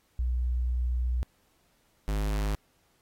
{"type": "tone pair in turn", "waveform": ["sine", "square"], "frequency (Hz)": [61.3, 51.55], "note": ["B1", "G#1"], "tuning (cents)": [-12, -12], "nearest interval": "minor third", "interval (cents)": 300, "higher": "first", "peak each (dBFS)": [-25, -27], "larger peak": "first", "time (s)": [[0.19, 1.23], [2.08, 2.55]], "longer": "first", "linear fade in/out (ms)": 0, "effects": ["pink hiss -69 dBFS RMS until 3.01 s", "AAC 48 kbps"]}